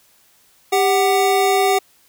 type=tone pair together; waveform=square; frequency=395.7 / 747 Hz; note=G4 / F#5; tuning=+16 / +16 cents; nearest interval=major seventh; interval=1100 cents; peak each=-17 dBFS; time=0.72-1.79 s; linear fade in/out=10 ms; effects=white hiss -55 dBFS RMS until 2.08 s